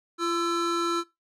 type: tone pair together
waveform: square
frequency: 342 / 1332 Hz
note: F4 / E6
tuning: -36 / +18 cents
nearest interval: 2 octaves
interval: 2354 cents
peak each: -28 dBFS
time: 0.18-1.04 s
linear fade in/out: 50 ms
effects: noise-tail reverb RT60 0.2 s tail -19 dB re dry + low-pass 7000 Hz 12 dB/octave